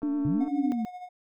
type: click train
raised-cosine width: 1 ms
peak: -33 dBFS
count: 104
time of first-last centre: 0.02-0.48 s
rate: 224 Hz
type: tone with vibrato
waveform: sine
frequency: 289.2 Hz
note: D4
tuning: 27 cents flat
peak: -25 dBFS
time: 0.03-0.72 s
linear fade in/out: 0 ms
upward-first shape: sine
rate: 9.6 Hz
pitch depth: 44 cents each way
type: linear two-way sweep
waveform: sine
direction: up then down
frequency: 123.47 to 300 to 215.9 Hz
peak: -26 dBFS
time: 0.25-0.85 s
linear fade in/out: 0 ms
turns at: 0.48 s
type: tone with tremolo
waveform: triangle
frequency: 724 Hz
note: F#5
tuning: 38 cents flat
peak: -34 dBFS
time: 0.4-1.09 s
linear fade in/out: 10 ms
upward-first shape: sine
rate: 13 Hz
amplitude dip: 60%
effects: none

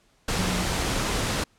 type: tone in noise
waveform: sine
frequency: 182 Hz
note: F#3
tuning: 28 cents flat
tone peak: -28 dBFS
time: 0.37-0.64 s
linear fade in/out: 5 ms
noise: pink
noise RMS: -26 dBFS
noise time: 0.28-1.44 s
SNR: -5 dB
effects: pink hiss -63 dBFS RMS until 1.58 s + low-pass 9000 Hz 12 dB/octave

